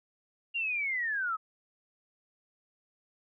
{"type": "linear sweep", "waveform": "sine", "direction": "down", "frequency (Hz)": [2812, 1250], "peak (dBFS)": -29, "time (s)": [0.54, 1.37], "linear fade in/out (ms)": 20, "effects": []}